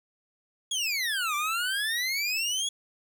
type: exponential two-way sweep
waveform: 25% pulse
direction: down then up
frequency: 3387 to 1160 to 3387 Hz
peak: -23 dBFS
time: 0.71-2.69 s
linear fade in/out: 5 ms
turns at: 1.35 s
effects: none